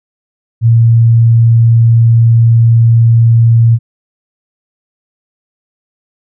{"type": "tone", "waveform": "sine", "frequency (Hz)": 115.5, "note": "A#2", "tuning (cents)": -16, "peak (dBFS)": -3, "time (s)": [0.61, 3.79], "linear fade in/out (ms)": 50, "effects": []}